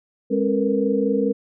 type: tone cluster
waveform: sine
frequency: 205 / 269.4 / 454.2 / 478.9 Hz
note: G#3 / C#4 / A#4 / A#4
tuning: -22 / -49 / -45 / +47 cents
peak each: -23 dBFS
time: 0.3-1.33 s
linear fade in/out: 20 ms
effects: none